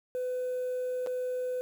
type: tone with dropouts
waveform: sine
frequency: 503 Hz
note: B4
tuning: 32 cents sharp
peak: -28 dBFS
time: 0.15-1.61 s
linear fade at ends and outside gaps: 0 ms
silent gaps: 1.063-1.071 s
effects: tanh soft clip ceiling -28 dBFS + 9-bit